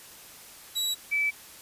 sawtooth / sine tone pair in turn, 3895 / 2308 Hz, B7 / D7, -25 / -31 cents, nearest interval major sixth, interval 906 cents, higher first, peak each -23 dBFS, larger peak neither, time 0.75-0.95 / 1.11-1.31 s, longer neither, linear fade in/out 20 ms, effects white hiss -48 dBFS RMS until 1.61 s + resampled to 32000 Hz

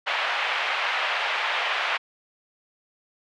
white band-pass noise, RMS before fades -26 dBFS, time 0.06-1.98 s, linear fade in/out 20 ms, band 630 to 2900 Hz, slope 24 dB/octave, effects none

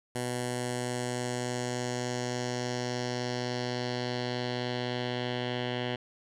10% pulse tone with low-pass filter sweep, 123.47 Hz, B2, in tune, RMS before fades -33 dBFS, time 0.15-5.96 s, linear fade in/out 5 ms, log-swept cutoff 9800 to 3100 Hz, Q 2.5, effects none

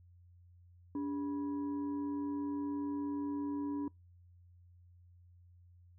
sine tone with frequency modulation, 287 Hz, D4, 40 cents flat, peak -34 dBFS, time 0.95-3.88 s, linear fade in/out 2 ms, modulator 691 Hz, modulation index 0.36, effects noise-tail reverb RT60 0.2 s tail -26 dB re dry + added 88 Hz sine -58 dBFS peak until 5.98 s

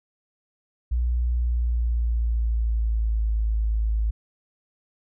sine tone with pitch glide, 60.2 to 54.26 Hz, B1 to A1, -44 to -23 cents, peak -20 dBFS, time 0.91-4.11 s, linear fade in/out 10 ms, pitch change -179 cents, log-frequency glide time 1.34-3.27 s, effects none

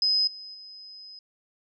sine tone with level steps, 5050 Hz, D#8, 25 cents sharp, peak -20 / -39 / -42 dBFS, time 0.02-1.19 s, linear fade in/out 2 ms, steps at 0.27 / 0.54 s, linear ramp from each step 5 ms, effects none

